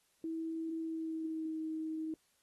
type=tone with pitch glide; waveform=sine; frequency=324.9 to 316.6 Hz; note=E4 to D#4; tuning=-25 to +30 cents; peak=-36 dBFS; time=0.24-2.14 s; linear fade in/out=2 ms; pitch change=-45 cents; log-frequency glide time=0.79-1.58 s; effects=white hiss -74 dBFS RMS until 2.42 s + AAC 32 kbps